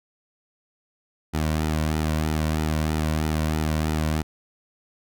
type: tone with flanger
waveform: sawtooth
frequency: 77.78 Hz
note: D#2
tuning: in tune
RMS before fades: -24 dBFS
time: 1.33-4.23 s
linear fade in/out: 20 ms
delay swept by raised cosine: 1.8 to 2.43 ms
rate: 3.1 Hz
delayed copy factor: -0.55
effects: none